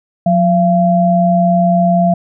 sine tone pair together, 179.6 / 683 Hz, F3 / F5, +49 / -39 cents, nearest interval octave + major seventh, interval 2312 cents, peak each -11 dBFS, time 0.26-2.14 s, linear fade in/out 5 ms, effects none

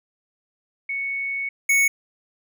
sine / square tone pair in turn, 2217 / 2217 Hz, C#7 / C#7, 0 / 0 cents, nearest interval unison, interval 0 cents, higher neither, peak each -24 / -16 dBFS, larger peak second, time 0.89-1.49 / 1.69-1.88 s, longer first, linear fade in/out 5 ms, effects none

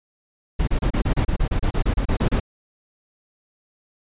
brown noise bursts, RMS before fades -19 dBFS, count 16, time 0.59-2.4 s, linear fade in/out 10 ms, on 85 ms, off 30 ms, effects resampled to 8000 Hz

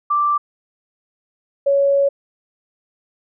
sine tone pair in turn, 1174.7 / 558.2 Hz, D6 / C#5, 0 / +12 cents, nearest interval octave + minor second, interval 1288 cents, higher first, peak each -14 / -12 dBFS, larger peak second, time 0.1-0.38 / 1.66-2.09 s, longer second, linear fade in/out 10 ms, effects none

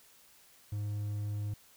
triangle tone, 103.83 Hz, G#2, in tune, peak -31 dBFS, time 0.72-1.54 s, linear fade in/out 5 ms, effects white hiss -61 dBFS RMS until 1.76 s

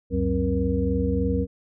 sine tone cluster, 67.7 / 90.9 / 187.7 / 266.8 / 473.4 Hz, C#2 / F#2 / F#3 / C4 / A#4, -40 / -30 / +25 / +34 / +27 cents, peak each -27 dBFS, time 0.1-1.47 s, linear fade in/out 50 ms, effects none

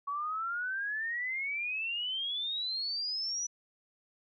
sine exponential sweep, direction up, 1118 to 5950 Hz, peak -32 dBFS, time 0.07-3.47 s, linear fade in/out 10 ms, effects none

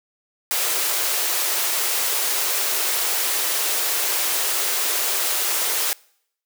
white high-pass noise, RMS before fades -22 dBFS, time 0.51-5.93 s, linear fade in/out 0 ms, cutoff 340 Hz, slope 48 dB/octave, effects noise-tail reverb RT60 0.7 s tail -25 dB re dry

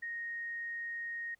sine tone, 1864.7 Hz, A#6, in tune, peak -37 dBFS, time 0.02-1.35 s, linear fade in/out 10 ms, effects pink hiss -75 dBFS RMS until 1.39 s

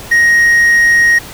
triangle tone, 1876 Hz, A#6, 11 cents sharp, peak -4 dBFS, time 0.11-1.19 s, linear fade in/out 10 ms, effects pink hiss -30 dBFS RMS until 1.33 s

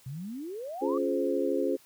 sine exponential sweep, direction up, 123.47 to 1200 Hz, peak -35 dBFS, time 0.06-0.98 s, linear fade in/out 5 ms
sine chord, Db major seventh, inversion none, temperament equal with one note detuned, 277.2 / 349.2 / 422.6 / 523.3 Hz, Db4 / F4 / Ab4 / C5, 0 / 0 / +30 / 0 cents, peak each -31 dBFS, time 0.81-1.77 s, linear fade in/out 20 ms
effects white hiss -59 dBFS RMS until 1.85 s

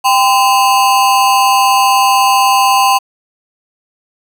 square ring-modulated tone, 908 Hz, A#5, 46 cents flat, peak -5 dBFS, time 0.04-2.99 s, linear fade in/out 20 ms, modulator 118 Hz, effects 7-bit

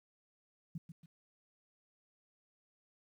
sine tone with echo, 165 Hz, E3, 2 cents sharp, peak -38 dBFS, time 0.75-0.78 s, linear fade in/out 5 ms, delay 140 ms, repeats 2, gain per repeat -8 dB, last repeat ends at 1.06 s, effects 12-bit

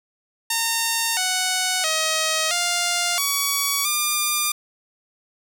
5% pulse tone with pitch steps, 915 / 741 / 633 / 701 / 1129 / 1199 Hz, A#5 / F#5 / D#5 / F5 / C#6 / D6, -32 / +2 / +30 / +6 / +31 / +36 cents, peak -8 dBFS, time 0.5-4.52 s, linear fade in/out 5 ms, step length 670 ms, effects none

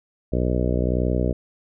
harmonic tone, 61.6 Hz, B1, 4 cents flat, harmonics 1 / 2 / 3 / 4 / 5 / 6 / 7 / 8 / 9 / 10, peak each -23 / -26 / -28 / -29 / -30 / -31 / -31 / -32 / -33 / -33 dBFS, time 0.32-1.33 s, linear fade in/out 10 ms, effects none

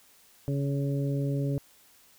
harmonic tone, 140 Hz, C#3, 18 cents sharp, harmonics 1 / 2 / 3 / 4, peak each -27 / -33 / -37 / -39 dBFS, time 0.48-1.58 s, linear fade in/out 0 ms, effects white hiss -59 dBFS RMS until 2.18 s

